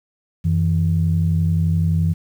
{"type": "tone pair together", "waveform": "sine", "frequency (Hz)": [90.88, 162.5], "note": ["F#2", "E3"], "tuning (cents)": [-31, -24], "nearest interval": "minor seventh", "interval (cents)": 1007, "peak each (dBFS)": -17, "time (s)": [0.44, 2.14], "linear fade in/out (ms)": 20, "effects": ["tanh soft clip ceiling -7 dBFS", "8-bit"]}